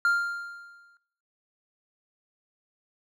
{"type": "tone with exponential decay", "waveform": "triangle", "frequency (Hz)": 1396.9, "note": "F6", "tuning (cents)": 0, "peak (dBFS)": -17, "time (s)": [0.05, 0.97], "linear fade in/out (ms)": 1, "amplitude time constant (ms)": 200, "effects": ["noise-tail reverb RT60 0.8 s tail -20 dB re dry"]}